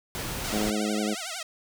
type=noise; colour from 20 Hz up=pink; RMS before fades=-33 dBFS; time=0.15-0.7 s; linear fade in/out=0 ms
type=tone with vibrato; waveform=5% pulse; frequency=698.5 Hz; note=F5; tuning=in tune; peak=-21 dBFS; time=0.44-1.43 s; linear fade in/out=5 ms; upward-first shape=triangle; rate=11 Hz; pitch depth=210 cents each way
type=harmonic tone; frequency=105.7 Hz; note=G#2; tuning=31 cents sharp; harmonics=2 / 3 / 4 / 5 / 6 / 7; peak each=-28 / -32 / -34 / -36 / -38 / -39 dBFS; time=0.52-1.15 s; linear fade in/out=20 ms
effects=none